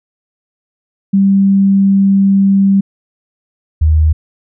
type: tone pair in turn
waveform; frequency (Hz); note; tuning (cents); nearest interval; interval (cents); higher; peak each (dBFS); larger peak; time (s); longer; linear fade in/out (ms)
sine; 196 / 77.96; G3 / D#2; 0 / +4; octave + major third; 1596; first; -6; neither; 1.13-2.81 / 3.81-4.13; first; 10
effects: none